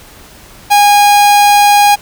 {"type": "tone", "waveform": "45% pulse", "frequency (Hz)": 820, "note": "G#5", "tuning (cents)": -22, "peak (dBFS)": -4, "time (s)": [0.7, 1.96], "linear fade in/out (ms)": 20, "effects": ["pink hiss -37 dBFS RMS until 2.01 s"]}